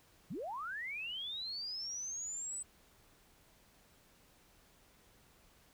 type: linear sweep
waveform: sine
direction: up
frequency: 122.9 to 8130 Hz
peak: -39 dBFS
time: 0.3-2.63 s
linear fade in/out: 10 ms
effects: pink hiss -66 dBFS RMS until 5.73 s